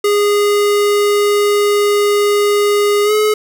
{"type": "tone with pitch glide", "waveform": "square", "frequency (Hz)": [411.1, 425.8], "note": ["G#4", "G#4"], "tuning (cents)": [-18, 43], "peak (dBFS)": -11, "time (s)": [0.04, 3.34], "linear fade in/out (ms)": 5, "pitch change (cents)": 61, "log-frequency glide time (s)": [3.04, 3.12], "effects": []}